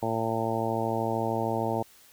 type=harmonic tone; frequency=113.1 Hz; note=A2; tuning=48 cents sharp; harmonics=1 / 2 / 3 / 4 / 5 / 6 / 7 / 8; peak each=-34 / -34 / -34 / -34 / -34 / -34 / -34 / -34 dBFS; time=0.02-1.83 s; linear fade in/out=10 ms; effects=white hiss -56 dBFS RMS until 2.12 s